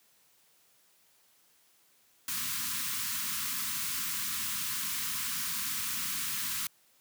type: band-stop noise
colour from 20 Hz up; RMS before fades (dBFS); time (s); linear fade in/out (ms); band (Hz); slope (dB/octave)
white; -34; 2.28-6.67; 2; 280 to 980; 96
effects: white hiss -66 dBFS RMS until 7 s + high-pass 100 Hz 12 dB/octave